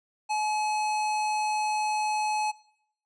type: tone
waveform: square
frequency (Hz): 852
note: G#5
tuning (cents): +44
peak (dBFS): -26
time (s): 0.29-2.52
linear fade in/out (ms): 20
effects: noise-tail reverb RT60 0.7 s tail -21 dB re dry + resampled to 22050 Hz